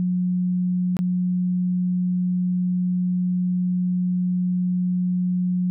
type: tone with dropouts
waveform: sine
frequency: 180.5 Hz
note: F#3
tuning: 43 cents flat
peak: -19 dBFS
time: 0-5.7 s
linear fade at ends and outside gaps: 0 ms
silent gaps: 0.968-0.99 s
effects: none